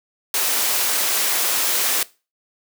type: high-pass noise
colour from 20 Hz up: white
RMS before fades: -20 dBFS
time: 0.34-2.03 s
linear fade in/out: 2 ms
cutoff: 360 Hz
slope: 12 dB/octave
effects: noise-tail reverb RT60 0.3 s tail -20 dB re dry